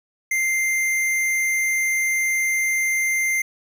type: tone with hard clipping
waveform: sine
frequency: 2093 Hz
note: C7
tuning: in tune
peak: -20 dBFS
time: 0.31-3.42 s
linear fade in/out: 5 ms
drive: 16 dB
effects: none